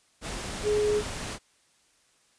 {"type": "tone in noise", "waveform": "sine", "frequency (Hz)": 419.2, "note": "G#4", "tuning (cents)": 16, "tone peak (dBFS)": -22, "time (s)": [0.63, 1.03], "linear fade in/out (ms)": 50, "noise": "pink", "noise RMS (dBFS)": -35, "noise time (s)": [0.21, 1.39], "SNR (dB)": 10, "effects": ["white hiss -65 dBFS RMS until 2.38 s", "resampled to 22050 Hz"]}